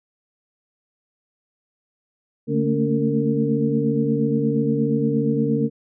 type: tone cluster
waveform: sine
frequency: 144.2 / 220.5 / 229 / 283.5 / 457.4 Hz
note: D3 / A3 / A#3 / C#4 / A#4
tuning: -31 / +4 / -31 / +39 / -33 cents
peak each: -24 dBFS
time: 2.47-5.7 s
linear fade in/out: 50 ms
effects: none